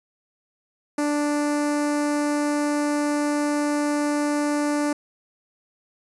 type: tone with notch filter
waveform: sawtooth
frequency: 293.7 Hz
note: D4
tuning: in tune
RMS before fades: -23 dBFS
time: 0.98-4.93 s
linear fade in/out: 5 ms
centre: 3300 Hz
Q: 0.95
effects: resampled to 24000 Hz